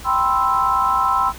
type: chord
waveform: sine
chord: C major seventh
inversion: second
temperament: equal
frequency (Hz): 784 / 987.8 / 1046.5 / 1318.5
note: G5 / B5 / C6 / E6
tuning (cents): 0 / 0 / 0 / 0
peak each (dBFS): -23 / -22 / -19 / -19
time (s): 0.04-1.33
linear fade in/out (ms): 50
effects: added 60 Hz sine -38 dBFS peak until 1.38 s + pink hiss -38 dBFS RMS until 1.38 s